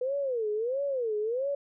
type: tone with vibrato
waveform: sine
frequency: 487.5 Hz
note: B4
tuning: 23 cents flat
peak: -27 dBFS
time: 0.01-1.55 s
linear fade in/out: 5 ms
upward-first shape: sine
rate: 1.5 Hz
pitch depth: 260 cents each way
effects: none